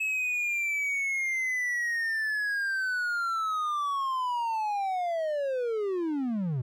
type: linear sweep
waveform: triangle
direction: down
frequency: 2590 to 116.8 Hz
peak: -25 dBFS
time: 0-6.62 s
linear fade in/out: 10 ms
effects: none